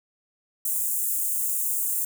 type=high-pass noise; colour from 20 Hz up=white; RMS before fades=-26 dBFS; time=0.65-2.05 s; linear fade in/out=5 ms; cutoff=7200 Hz; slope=48 dB/octave; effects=none